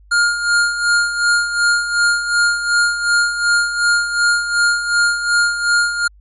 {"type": "tone with tremolo", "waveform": "square", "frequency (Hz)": 1414, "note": "F6", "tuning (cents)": 21, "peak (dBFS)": -11, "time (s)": [0.11, 6.08], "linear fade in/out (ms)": 10, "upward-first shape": "sine", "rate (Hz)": 2.7, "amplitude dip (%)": 65, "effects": ["added 50 Hz sine -43 dBFS peak until 6.2 s", "MP3 48 kbps"]}